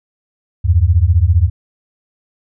sine beating tone pair, 78.8 / 93.8 Hz, D#2 / F#2, +23 / +24 cents, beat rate 15 Hz, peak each -11 dBFS, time 0.64-1.5 s, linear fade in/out 20 ms, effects none

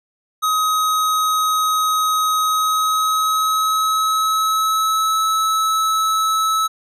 square tone with pitch glide, 1264 to 1299.5 Hz, D#6 to E6, +27 to -25 cents, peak -16 dBFS, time 0.42-6.68 s, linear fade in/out 20 ms, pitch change +48 cents, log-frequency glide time 2.4-5.24 s, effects resampled to 32000 Hz

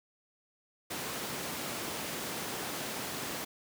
pink high-pass noise, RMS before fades -38 dBFS, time 0.9-3.45 s, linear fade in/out 10 ms, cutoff 180 Hz, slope 12 dB/octave, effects none

